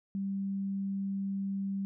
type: tone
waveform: sine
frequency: 196 Hz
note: G3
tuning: in tune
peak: -31 dBFS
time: 0.15-1.85 s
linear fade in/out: 0 ms
effects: none